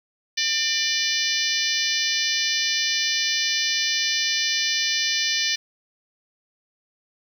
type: harmonic tone with a mistuned harmonic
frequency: 592 Hz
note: D5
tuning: 14 cents sharp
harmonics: 3 / 4 / 5 / 6 / 7 / 8 / 9 / 10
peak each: -29 / -29 / -29 / -29 / -29 / -29 / -29 / -29 dBFS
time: 0.37-5.56 s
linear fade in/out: 10 ms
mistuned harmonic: 3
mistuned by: +25 cents
effects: 8-bit